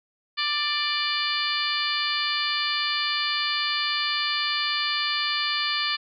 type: harmonic tone with a mistuned harmonic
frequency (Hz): 590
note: D5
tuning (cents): +8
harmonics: 2 / 3 / 4 / 5 / 6 / 7 / 8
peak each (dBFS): -31 / -31 / -31 / -31 / -31 / -31 / -31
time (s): 0.37-5.97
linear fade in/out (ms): 20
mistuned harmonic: 7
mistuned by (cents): +44
effects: none